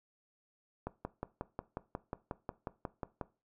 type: click train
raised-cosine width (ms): 1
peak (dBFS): -23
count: 14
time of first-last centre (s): 0.87-3.212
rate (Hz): 5.55
effects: noise-tail reverb RT60 0.3 s tail -18 dB re dry